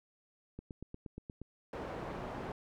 click train, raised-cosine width 3 ms, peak -31 dBFS, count 8, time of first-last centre 0.59-1.416 s, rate 8.47 Hz
white low-pass noise, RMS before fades -42 dBFS, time 1.73-2.52 s, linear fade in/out 2 ms, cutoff 770 Hz, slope 12 dB/octave
effects none

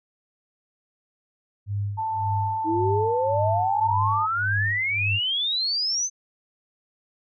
sine tone with tremolo, 101.5 Hz, G#2, 39 cents flat, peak -23 dBFS, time 1.66-5.2 s, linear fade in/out 50 ms, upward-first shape sine, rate 1.8 Hz, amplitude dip 95%
sine tone, 885 Hz, A5, 10 cents sharp, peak -24 dBFS, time 1.97-4.27 s, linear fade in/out 20 ms
sine exponential sweep, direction up, 311.1 to 6300 Hz, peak -22 dBFS, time 2.64-6.1 s, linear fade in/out 50 ms
effects none

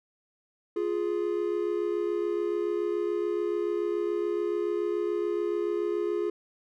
triangle tone pair together, 349.2 / 416.2 Hz, F4 / G#4, 0 / +4 cents, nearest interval minor third, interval 304 cents, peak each -27 dBFS, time 0.76-6.3 s, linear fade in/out 5 ms, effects none

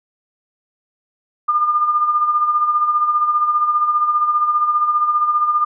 sine tone with tremolo, 1208 Hz, D6, 48 cents sharp, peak -11 dBFS, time 1.48-5.65 s, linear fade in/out 10 ms, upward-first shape sine, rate 15 Hz, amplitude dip 55%, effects none

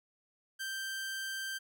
sawtooth tone, 1568 Hz, G6, in tune, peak -33 dBFS, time 0.59-1.59 s, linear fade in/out 20 ms, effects none

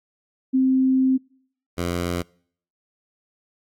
sine / 10% pulse tone pair in turn, 261.6 / 87.3 Hz, C4 / F2, 0 / 0 cents, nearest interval octave + perfect fifth, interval 1900 cents, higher first, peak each -15 dBFS, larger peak neither, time 0.53-1.18 / 1.77-2.23 s, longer first, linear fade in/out 20 ms, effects noise-tail reverb RT60 0.6 s tail -26 dB re dry + AAC 64 kbps

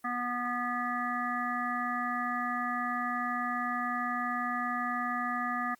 harmonic tone, 244.3 Hz, B3, 19 cents flat, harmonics 1 / 3 / 5 / 7 / 8, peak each -37 / -37 / -33 / -38 / -40 dBFS, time 0.04-5.75 s, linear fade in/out 10 ms, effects white hiss -67 dBFS RMS until 5.79 s + Opus 24 kbps

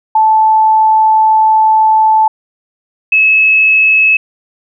sine tone pair in turn, 874 / 2587 Hz, A5 / E7, -12 / -33 cents, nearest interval octave + perfect fifth, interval 1879 cents, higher second, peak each -5 dBFS, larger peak neither, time 0.15-2.28 / 3.12-4.17 s, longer first, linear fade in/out 5 ms, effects none

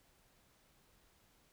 silence, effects pink hiss -70 dBFS RMS until 1.52 s

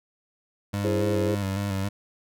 25% pulse tone with vibrato, 98.7 Hz, G2, 12 cents sharp, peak -22 dBFS, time 0.73-1.89 s, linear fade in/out 10 ms, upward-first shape square, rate 3.6 Hz, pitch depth 37 cents each way
sine chord, E augmented, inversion none, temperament equal, 329.6 / 415.3 / 523.3 Hz, E4 / G#4 / B#4, 0 / 0 / 0 cents, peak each -28 dBFS, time 0.84-1.35 s, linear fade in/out 5 ms
effects none

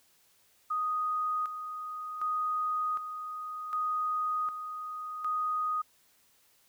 sine tone with tremolo, 1244.5 Hz, D#6, in tune, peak -28 dBFS, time 0.7-5.82 s, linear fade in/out 10 ms, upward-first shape square, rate 0.66 Hz, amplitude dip 60%, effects white hiss -66 dBFS RMS until 6.68 s

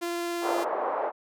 sawtooth tone with vibrato, 344.2 Hz, F4, 25 cents flat, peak -25 dBFS, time 0.01-0.65 s, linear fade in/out 20 ms, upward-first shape triangle, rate 18 Hz, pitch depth 8 cents each way
white band-pass noise, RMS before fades -29 dBFS, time 0.41-1.12 s, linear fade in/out 50 ms, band 430 to 990 Hz, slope 24 dB/octave
effects none

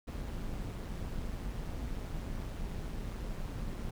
brown noise with amplitude modulation, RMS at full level -36 dBFS, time 0.07-3.91 s, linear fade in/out 10 ms, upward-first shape sine, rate 182 Hz, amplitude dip 55%, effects none

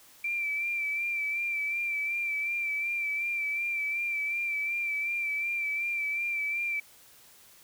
sine tone with vibrato, 2344 Hz, D7, 4 cents flat, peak -28 dBFS, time 0.24-6.8 s, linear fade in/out 5 ms, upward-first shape sine, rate 2.7 Hz, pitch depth 35 cents each way, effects white hiss -56 dBFS RMS until 7.63 s

